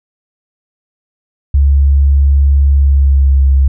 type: tone with pitch glide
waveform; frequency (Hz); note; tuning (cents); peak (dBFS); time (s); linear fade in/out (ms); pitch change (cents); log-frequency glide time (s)
sine; 69.8 to 67.77; C#2 to C#2; +13 to -39; -5; 1.54-3.68; 5; -52; 2.73-3.44
effects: none